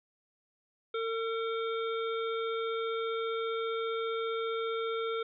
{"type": "harmonic tone with a mistuned harmonic", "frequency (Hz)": 452.5, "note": "A4", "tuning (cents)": 48, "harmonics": [1, 3, 5, 7, 8], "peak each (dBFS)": [-32, -37, -45, -49, -45], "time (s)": [0.94, 5.23], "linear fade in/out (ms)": 5, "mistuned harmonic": 7, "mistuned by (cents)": 30, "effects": []}